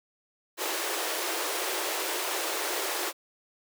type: high-pass noise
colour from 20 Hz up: pink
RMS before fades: -31 dBFS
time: 0.57-3.13 s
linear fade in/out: 50 ms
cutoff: 320 Hz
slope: 96 dB/octave
effects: none